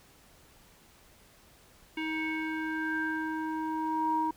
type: tone with low-pass filter sweep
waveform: square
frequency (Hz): 315.9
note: D#4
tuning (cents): +26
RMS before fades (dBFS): -32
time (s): 1.97-4.31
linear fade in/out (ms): 5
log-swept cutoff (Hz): 2500 to 880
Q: 6.8
effects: pink hiss -59 dBFS RMS until 4.36 s